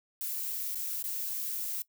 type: noise with dropouts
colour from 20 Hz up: violet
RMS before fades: -35 dBFS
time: 0.21-1.82 s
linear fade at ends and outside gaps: 1 ms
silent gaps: 0.747-0.755 / 1.025-1.04 s
effects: noise-tail reverb RT60 0.1 s tail -19 dB re dry